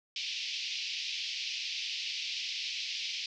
pink band-pass noise, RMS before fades -37 dBFS, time 0.16-3.26 s, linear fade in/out 2 ms, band 2400 to 5500 Hz, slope 48 dB/octave, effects none

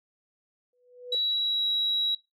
sine tone with exponential growth, 493.9 Hz, B4, in tune, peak -31 dBFS, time 0.73-1.15 s, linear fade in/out 2 ms, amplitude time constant 91 ms
sine tone with pitch glide, 3901 to 3874 Hz, B7 to B7, -22 to -34 cents, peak -23 dBFS, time 1.12-2.15 s, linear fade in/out 5 ms, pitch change -12 cents, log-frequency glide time 1.25-1.66 s
effects noise-tail reverb RT60 0.2 s tail -18 dB re dry + tanh soft clip ceiling -17 dBFS

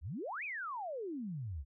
sine exponential two-way sweep, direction up then down, 62.1 to 2600 to 62.1 Hz, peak -38 dBFS, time 0.01-1.65 s, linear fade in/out 50 ms, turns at 0.44 s, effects none

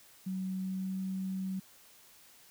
sine tone with pitch glide, 188 to 189.53 Hz, F#3 to F#3, +28 to +42 cents, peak -33 dBFS, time 0.26-1.6 s, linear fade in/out 10 ms, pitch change +14 cents, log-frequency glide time 0.56-0.96 s, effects white hiss -59 dBFS RMS until 2.5 s

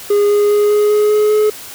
triangle tone with pitch steps, 410 / 412.6 / 415.2 / 417.9 / 420.6 / 423.2 / 425.9 Hz, G#4 / G#4 / G#4 / G#4 / G#4 / G#4 / G#4, -22 / -11 / 0 / +11 / +22 / +33 / +44 cents, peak -7 dBFS, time 0.1-1.5 s, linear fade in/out 5 ms, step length 200 ms, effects white hiss -32 dBFS RMS until 1.74 s

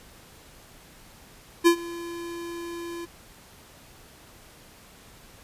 square tone with ADSR envelope, 341.3 Hz, F4, 40 cents flat, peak -13 dBFS, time 1.64-3.06 s, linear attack 28 ms, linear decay 86 ms, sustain -21 dB, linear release 19 ms, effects pink hiss -51 dBFS RMS until 5.43 s + resampled to 32000 Hz

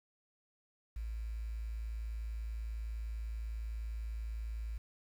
sine tone with quantisation, 55.3 Hz, A1, 9 cents sharp, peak -37 dBFS, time 0.96-4.78 s, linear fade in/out 5 ms, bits 10, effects none

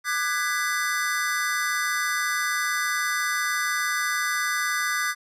square chord, G# half-diminished seventh, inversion second, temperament just, 1196.1 / 1495.1 / 1661.2 / 1993.5 Hz, D6 / F#6 / G#6 / B6, +31 / +18 / 0 / +16 cents, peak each -30 dBFS, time 0.04-5.15 s, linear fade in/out 50 ms, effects resampled to 32000 Hz

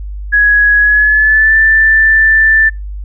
sine tone with pitch glide, 1671 to 1768.3 Hz, G#6 to A6, +10 to +8 cents, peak -5 dBFS, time 0.32-2.7 s, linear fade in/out 20 ms, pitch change +98 cents, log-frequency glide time 0.79-1.56 s, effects noise-tail reverb RT60 0.2 s tail -26 dB re dry + added 50 Hz sine -20 dBFS peak until 3.04 s

